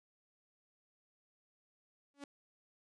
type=tone with exponential growth; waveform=sawtooth; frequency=283 Hz; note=C#4; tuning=36 cents sharp; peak=-38 dBFS; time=2.14-2.24 s; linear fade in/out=1 ms; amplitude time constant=21 ms; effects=resampled to 22050 Hz